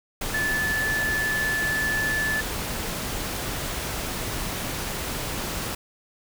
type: tone in noise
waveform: sine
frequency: 1740 Hz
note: A6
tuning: 20 cents flat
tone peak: -23 dBFS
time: 0.34-2.41 s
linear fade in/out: 5 ms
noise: pink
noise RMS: -30 dBFS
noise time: 0.21-5.75 s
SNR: +4 dB
effects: none